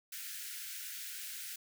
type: high-pass noise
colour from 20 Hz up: white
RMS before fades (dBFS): -44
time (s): 0.12-1.56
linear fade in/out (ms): 5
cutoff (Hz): 1400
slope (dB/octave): 96
effects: none